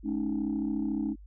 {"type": "chord", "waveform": "sine", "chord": "Ab suspended fourth", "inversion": "none", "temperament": "equal with one note detuned", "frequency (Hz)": [213, 277.2, 311.1], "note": ["Ab3", "Db4", "Eb4"], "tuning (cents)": [44, 0, 0], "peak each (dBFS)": -31, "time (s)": [0.03, 1.16], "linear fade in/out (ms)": 50, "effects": ["tanh soft clip ceiling -22 dBFS", "added 50 Hz sine -46 dBFS peak until 1.26 s"]}